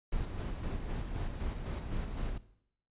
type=noise with tremolo; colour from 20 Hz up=brown; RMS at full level=-35 dBFS; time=0.12-2.38 s; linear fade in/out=5 ms; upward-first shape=square; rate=3.9 Hz; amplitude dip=40%; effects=noise-tail reverb RT60 0.7 s tail -17 dB re dry + resampled to 8000 Hz